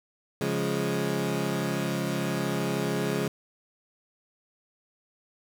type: chord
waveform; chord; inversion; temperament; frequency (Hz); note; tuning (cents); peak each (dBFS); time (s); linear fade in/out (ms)
20% pulse; Db major; none; equal; 138.59 / 174.61 / 207.7; Db3 / F3 / Ab3; 0 / 0 / 0; -26; 0.41-3.28; 2
effects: none